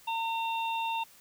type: harmonic tone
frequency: 910 Hz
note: A#5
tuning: 42 cents flat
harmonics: 1 / 3 / 4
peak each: -30 / -37 / -41 dBFS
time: 0.07-1.04 s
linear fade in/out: 10 ms
effects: white hiss -57 dBFS RMS until 1.2 s